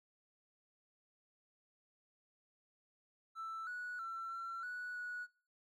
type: tone with pitch steps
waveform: triangle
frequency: 1325 / 1468 / 1346 / 1355 / 1473 / 1465 Hz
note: E6 / F#6 / E6 / E6 / F#6 / F#6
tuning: +9 / -14 / +36 / +47 / -8 / -18 cents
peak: -38 dBFS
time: 3.35-5.27 s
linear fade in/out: 50 ms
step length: 320 ms
effects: noise-tail reverb RT60 0.4 s tail -23 dB re dry + tanh soft clip ceiling -38 dBFS